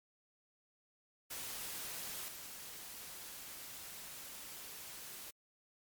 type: noise with level steps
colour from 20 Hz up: white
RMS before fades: -44 / -49 dBFS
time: 1.3-5.31 s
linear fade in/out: 10 ms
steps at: 2.28 s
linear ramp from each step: 5 ms
effects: MP3 96 kbps